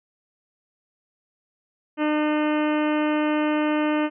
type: harmonic tone with a mistuned harmonic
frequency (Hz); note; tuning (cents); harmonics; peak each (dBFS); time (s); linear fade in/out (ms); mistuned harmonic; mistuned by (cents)
302.4; D#4; -49; 1 / 2 / 3 / 4 / 5 / 6 / 7 / 8 / 9 / 10; -21 / -27 / -31 / -33 / -35 / -37 / -38 / -39 / -40 / -41; 1.97-4.1; 50; 8; +36
effects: none